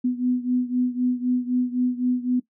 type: beating tone pair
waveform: sine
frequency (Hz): 248.1 / 252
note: B3 / B3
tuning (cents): +8 / +35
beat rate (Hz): 3.9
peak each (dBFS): -22 / -25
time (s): 0.04-2.4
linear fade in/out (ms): 10
effects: noise-tail reverb RT60 0.1 s tail -17 dB re dry